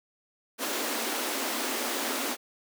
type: high-pass noise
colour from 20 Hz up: pink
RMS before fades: -31 dBFS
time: 0.58-2.37 s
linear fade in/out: 50 ms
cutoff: 230 Hz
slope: 96 dB/octave
effects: none